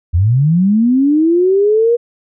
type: linear sweep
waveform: sine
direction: up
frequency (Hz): 78.2 to 481.1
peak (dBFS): -8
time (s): 0.13-1.97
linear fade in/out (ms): 20
effects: none